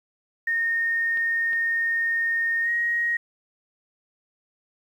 sine tone with pitch glide, 1840 to 1881.9 Hz, A#6 to A#6, -23 to +16 cents, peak -21 dBFS, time 0.47-3.17 s, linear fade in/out 5 ms, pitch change +39 cents, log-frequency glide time 2.63-2.7 s
clicks, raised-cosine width 0.3 ms, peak -26 dBFS, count 2, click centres 1.173 / 1.532 s
effects 9-bit

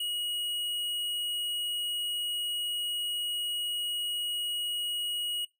sine tone with hard clipping, 2899 Hz, F#7, 36 cents flat, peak -32 dBFS, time 0-5.45 s, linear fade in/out 5 ms, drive 12 dB, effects noise-tail reverb RT60 0.2 s tail -21 dB re dry

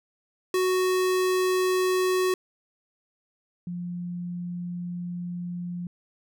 square / sine tone pair in turn, 370 / 175.78 Hz, F#4 / F3, 0 / +12 cents, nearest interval octave + minor second, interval 1288 cents, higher first, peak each -22 / -30 dBFS, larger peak first, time 0.54-2.34 / 3.67-5.87 s, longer second, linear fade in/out 2 ms, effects none

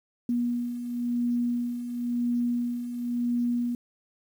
sine beating tone pair, 240 / 240.96 Hz, B3 / B3, -49 / -42 cents, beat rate 0.96 Hz, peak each -33 / -26 dBFS, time 0.29-3.75 s, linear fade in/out 2 ms, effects 9-bit

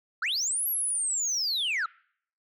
sine linear two-way sweep, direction up then down, 1243 to 11780 to 1243 Hz, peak -23 dBFS, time 0.22-1.86 s, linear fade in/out 5 ms, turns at 0.68 s, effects noise-tail reverb RT60 0.6 s tail -26 dB re dry + tanh soft clip ceiling -25 dBFS

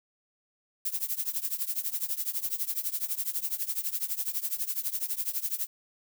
violet noise with tremolo, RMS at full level -28 dBFS, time 0.85-5.67 s, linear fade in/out 5 ms, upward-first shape triangle, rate 12 Hz, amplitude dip 95%, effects none

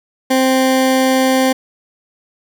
20% pulse tone, 261.6 Hz, C4, in tune, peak -6 dBFS, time 0.3-1.53 s, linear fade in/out 10 ms, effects none

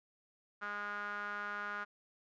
sawtooth tone with band-pass filter, 205.7 Hz, G#3, 16 cents flat, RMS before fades -41 dBFS, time 0.61-1.85 s, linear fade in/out 20 ms, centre 1400 Hz, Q 5.8, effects resampled to 16000 Hz

